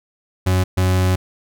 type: tone bursts at uneven times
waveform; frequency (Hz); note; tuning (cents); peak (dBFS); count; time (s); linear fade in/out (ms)
40% pulse; 92.5; F#2; 0; -13; 2; 0.46-0.64 / 0.77-1.16; 10
effects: none